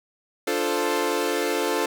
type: chord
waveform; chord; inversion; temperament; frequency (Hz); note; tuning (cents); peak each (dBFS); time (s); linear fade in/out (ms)
sawtooth; D minor seventh; none; equal; 293.7 / 349.2 / 440 / 523.3; D4 / F4 / A4 / C5; 0 / 0 / 0 / 0; -26 / -24 / -22 / -25; 0.47-1.86; 5
effects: none